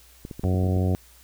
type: clicks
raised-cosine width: 3 ms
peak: -22 dBFS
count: 8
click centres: 0.251 / 0.312 / 0.395 / 0.436 / 0.543 / 0.64 / 0.677 / 0.768 s
type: harmonic tone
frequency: 92.5 Hz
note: F#2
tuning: in tune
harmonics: 1 / 2 / 3 / 4 / 5 / 6 / 7 / 8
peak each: -21 / -27 / -31 / -33 / -35 / -37 / -38 / -39 dBFS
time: 0.44-0.95 s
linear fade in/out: 0 ms
effects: added 60 Hz sine -54 dBFS peak until 1.23 s + white hiss -54 dBFS RMS until 1.23 s